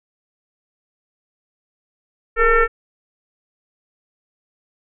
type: tone with frequency modulation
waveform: sine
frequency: 911 Hz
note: A#5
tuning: 40 cents flat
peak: -11 dBFS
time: 2.36-2.68 s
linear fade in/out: 50 ms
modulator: 445 Hz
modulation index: 2.3
effects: none